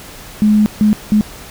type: tone bursts at uneven times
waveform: sine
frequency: 211.7 Hz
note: G#3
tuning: 33 cents sharp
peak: -7 dBFS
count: 3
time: 0.42-0.66 / 0.81-0.93 / 1.12-1.21 s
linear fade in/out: 0 ms
effects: pink hiss -34 dBFS RMS until 1.5 s